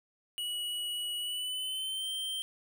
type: tone with pitch glide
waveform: square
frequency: 2926 to 3136 Hz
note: F#7 to G7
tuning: -20 to 0 cents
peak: -34 dBFS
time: 0.38-2.42 s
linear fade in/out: 0 ms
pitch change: +120 cents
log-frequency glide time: 1.19-2.09 s
effects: none